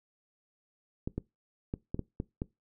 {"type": "clicks", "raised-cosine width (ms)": 3, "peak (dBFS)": -20, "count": 7, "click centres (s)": [1.075, 1.18, 1.739, 1.945, 1.993, 2.201, 2.419], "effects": ["noise-tail reverb RT60 0.2 s tail -21 dB re dry"]}